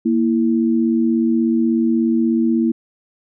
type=tone pair together; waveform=sine; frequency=233.1 / 329.6 Hz; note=A#3 / E4; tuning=0 / 0 cents; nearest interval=tritone; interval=600 cents; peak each=-15 / -18 dBFS; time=0.05-2.72 s; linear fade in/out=10 ms; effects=none